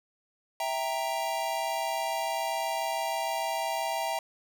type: chord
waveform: square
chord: E diminished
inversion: none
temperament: equal with one note detuned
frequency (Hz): 659.3 / 786.3 / 932.3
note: E5 / G5 / Bb5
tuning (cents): 0 / +5 / 0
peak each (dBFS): -34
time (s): 0.6-4.19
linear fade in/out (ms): 2
effects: none